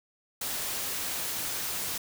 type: noise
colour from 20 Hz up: white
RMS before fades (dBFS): -33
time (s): 0.41-1.98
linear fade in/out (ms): 5
effects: none